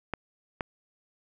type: clicks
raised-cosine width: 0.5 ms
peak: -15 dBFS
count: 2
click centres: 0.137 / 0.608 s
effects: none